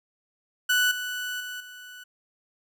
30% pulse tone with level steps, 1485 Hz, F#6, 6 cents sharp, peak -17 / -27 / -31 / -39 dBFS, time 0.69-2.04 s, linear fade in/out 10 ms, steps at 0.91 / 1.4 / 1.6 s, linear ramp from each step 5 ms, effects none

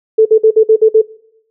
sine tone bursts, 440 Hz, A4, in tune, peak -3 dBFS, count 7, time 0.18-1.017 s, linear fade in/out 10 ms, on 75 ms, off 52 ms, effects noise-tail reverb RT60 0.7 s tail -20 dB re dry

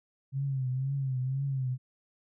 sine tone with vibrato, 133.1 Hz, C3, 30 cents sharp, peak -28 dBFS, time 0.32-1.78 s, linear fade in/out 50 ms, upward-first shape triangle, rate 2 Hz, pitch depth 93 cents each way, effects none

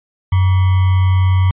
sine tone with sample-and-hold, 93.1 Hz, F#2, 11 cents sharp, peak -9 dBFS, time 0.32-1.51 s, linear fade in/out 5 ms, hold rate 1050 Hz, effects resampled to 8000 Hz

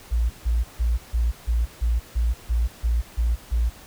sine tone bursts, 58 Hz, A#1, 8 cents flat, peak -18 dBFS, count 11, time 0.11-3.7 s, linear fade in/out 20 ms, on 190 ms, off 150 ms, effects pink hiss -46 dBFS RMS until 3.86 s

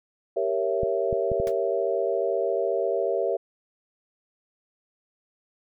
sine chord, G diminished seventh, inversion none, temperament equal with one note detuned, 392 / 466.2 / 554.4 / 666.1 Hz, G4 / Bb4 / Db5 / Fb5, 0 / 0 / 0 / +18 cents, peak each -28 dBFS, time 0.36-3.37 s, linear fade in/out 10 ms
clicks, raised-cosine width 5 ms, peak -19 dBFS, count 4, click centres 0.833 / 1.128 / 1.317 / 1.4 s
pink noise with exponential decay, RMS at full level -35 dBFS, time 1.47-1.55 s, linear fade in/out 1 ms, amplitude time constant 16 ms
effects none

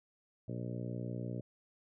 harmonic tone with a mistuned harmonic, 60 Hz, B1, 49 cents flat, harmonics 2 / 3 / 4 / 5 / 6 / 7 / 8 / 9 / 10, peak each -40 / -44 / -46 / -48 / -50 / -51 / -52 / -53 / -54 dBFS, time 0.48-1.41 s, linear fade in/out 5 ms, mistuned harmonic 10, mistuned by +17 cents, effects none

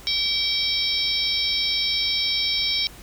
harmonic tone with a mistuned harmonic, 766 Hz, G5, 40 cents flat, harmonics 3 / 4 / 5 / 6 / 7, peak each -29 / -30 / -25 / -29 / -25 dBFS, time 0.07-2.87 s, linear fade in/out 0 ms, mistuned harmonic 4, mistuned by +80 cents, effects added 50 Hz sine -45 dBFS peak until 3.02 s + pink hiss -45 dBFS RMS until 3.02 s

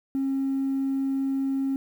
triangle tone, 270.5 Hz, C#4, 42 cents flat, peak -20 dBFS, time 0.15-1.76 s, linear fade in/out 0 ms, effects tanh soft clip ceiling -20 dBFS + 9-bit

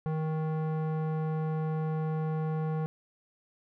square tone with low-pass filter, 157.1 Hz, D#3, 17 cents sharp, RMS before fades -31 dBFS, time 0.06-2.86 s, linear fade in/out 0 ms, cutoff 1000 Hz, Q 0.95, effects none

